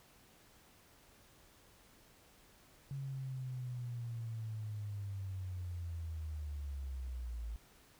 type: linear sweep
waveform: sine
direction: down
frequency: 138.59 to 54.5 Hz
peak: -39 dBFS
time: 2.91-7.56 s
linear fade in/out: 0 ms
effects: pink hiss -64 dBFS RMS until 7.99 s